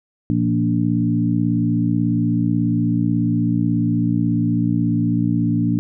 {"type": "harmonic tone with a mistuned harmonic", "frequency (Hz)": 58.27, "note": "A#1", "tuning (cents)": 0, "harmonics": [2, 3, 4, 5], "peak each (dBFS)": [-21, -21, -21, -21], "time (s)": [0.3, 5.79], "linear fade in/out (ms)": 0, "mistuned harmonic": 3, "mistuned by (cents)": -18, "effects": []}